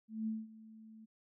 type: tone with ADSR envelope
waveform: sine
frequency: 220 Hz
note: A3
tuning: in tune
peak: -33 dBFS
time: 0.08-1.06 s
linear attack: 190 ms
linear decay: 200 ms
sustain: -19 dB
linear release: 18 ms
effects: none